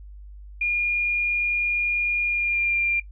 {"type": "tone with pitch glide", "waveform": "sine", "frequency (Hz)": [2423, 2387], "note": ["D#7", "D7"], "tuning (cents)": [-47, 28], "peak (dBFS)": -20, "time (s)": [0.61, 3], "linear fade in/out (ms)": 5, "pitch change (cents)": -25, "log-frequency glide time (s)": [2.24, 2.79], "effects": ["noise-tail reverb RT60 0.1 s tail -17 dB re dry", "added 50 Hz sine -39 dBFS peak until 3.11 s"]}